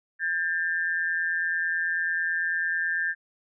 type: tone pair together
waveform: sine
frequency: 1609 / 1778.1 Hz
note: G6 / A6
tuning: +45 / +18 cents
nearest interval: major second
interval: 173 cents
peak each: -27 dBFS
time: 0.19-3.15 s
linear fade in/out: 50 ms
effects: none